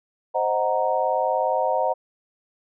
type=chord; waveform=sine; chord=C half-diminished seventh; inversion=none; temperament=equal; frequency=523.3 / 622.3 / 740 / 932.3 Hz; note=C5 / Eb5 / Gb5 / Bb5; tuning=0 / 0 / 0 / 0 cents; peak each=-25 dBFS; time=0.34-1.94 s; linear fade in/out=20 ms; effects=none